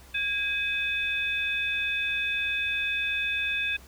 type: tone cluster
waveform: sine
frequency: 1635 / 2538 / 3526 Hz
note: G#6 / D#7 / A7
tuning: -28 / +34 / +3 cents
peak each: -32 / -27 / -34 dBFS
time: 0.14-3.77 s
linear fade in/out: 10 ms
effects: added 64 Hz sine -49 dBFS peak until 3.87 s + pink hiss -53 dBFS RMS until 3.87 s